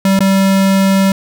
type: tone with dropouts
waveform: square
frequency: 193.7 Hz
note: G3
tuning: 20 cents flat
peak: -9 dBFS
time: 0.05-1.12 s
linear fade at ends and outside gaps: 2 ms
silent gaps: 0.191-0.205 s
effects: none